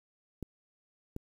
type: clicks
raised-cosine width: 3 ms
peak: -25 dBFS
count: 2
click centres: 0.427 / 1.164 s
effects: 9-bit